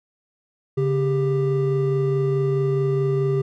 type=tone pair together; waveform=triangle; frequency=140 / 395.3 Hz; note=C#3 / G4; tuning=+18 / +15 cents; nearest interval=octave + tritone; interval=1797 cents; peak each=-19 dBFS; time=0.77-3.42 s; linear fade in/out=10 ms; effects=none